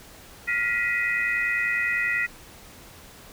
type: tone cluster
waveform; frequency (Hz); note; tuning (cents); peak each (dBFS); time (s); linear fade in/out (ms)
sine; 1406 / 1925 / 2035 / 2494; F6 / B6 / C7 / D#7; +11 / -45 / -49 / +3; -32 / -24 / -31 / -29; 0.47-2.27; 20
effects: pink hiss -47 dBFS RMS until 3.32 s